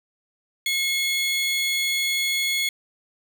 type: tone pair together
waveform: 35% pulse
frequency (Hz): 2164 / 3375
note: C#7 / G#7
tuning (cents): -42 / +27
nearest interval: minor sixth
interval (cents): 769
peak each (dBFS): -22 / -23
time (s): 0.66-2.69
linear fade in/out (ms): 2
effects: none